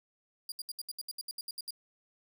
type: tone bursts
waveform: sawtooth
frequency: 4819 Hz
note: D8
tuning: 44 cents sharp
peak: -34 dBFS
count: 13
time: 0.49-1.707 s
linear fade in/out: 2 ms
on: 29 ms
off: 70 ms
effects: none